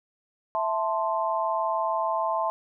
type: chord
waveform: sine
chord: A minor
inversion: second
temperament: equal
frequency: 659.3 / 880 / 1046.5 Hz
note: E5 / A5 / C6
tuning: 0 / 0 / 0 cents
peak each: -28 dBFS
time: 0.55-2.5 s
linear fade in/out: 0 ms
effects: none